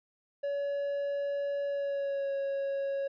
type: tone with pitch glide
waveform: triangle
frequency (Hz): 566 to 552.1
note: C#5 to C#5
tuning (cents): +36 to -7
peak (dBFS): -28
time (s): 0.43-3.08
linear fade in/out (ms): 10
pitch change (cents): -43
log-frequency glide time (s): 1.66-2.33
effects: resampled to 11025 Hz